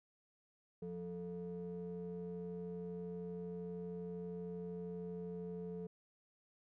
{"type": "ring-modulated tone", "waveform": "triangle", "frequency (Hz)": 130.81, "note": "C3", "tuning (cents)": 0, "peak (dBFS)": -37, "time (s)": [0.82, 5.87], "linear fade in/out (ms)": 5, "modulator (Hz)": 308, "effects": []}